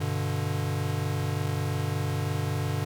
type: chord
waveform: square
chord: G major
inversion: none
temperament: equal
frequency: 98 / 123.47 / 146.83 Hz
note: G2 / B2 / D3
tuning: 0 / 0 / 0 cents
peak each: -31 / -34 / -31 dBFS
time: 0-2.85 s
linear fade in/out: 10 ms
effects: none